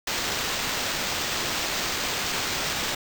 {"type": "noise with sample-and-hold", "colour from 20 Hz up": "blue", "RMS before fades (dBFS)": -28, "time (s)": [0.07, 2.95], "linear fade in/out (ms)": 5, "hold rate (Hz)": 11025, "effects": []}